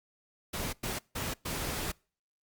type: noise bursts at uneven times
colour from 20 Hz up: pink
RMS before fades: -35 dBFS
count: 4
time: 0.53-0.73 / 0.83-0.99 / 1.15-1.34 / 1.45-1.92 s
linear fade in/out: 10 ms
effects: noise-tail reverb RT60 0.4 s tail -26 dB re dry + Opus 48 kbps